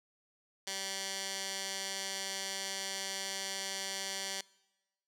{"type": "tone with band-pass filter", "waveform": "15% pulse", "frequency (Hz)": 193.8, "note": "G3", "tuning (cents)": -20, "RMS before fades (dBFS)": -39, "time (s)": [0.67, 4.41], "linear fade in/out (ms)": 2, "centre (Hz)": 5500, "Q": 1.1, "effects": ["noise-tail reverb RT60 1.0 s tail -22 dB re dry"]}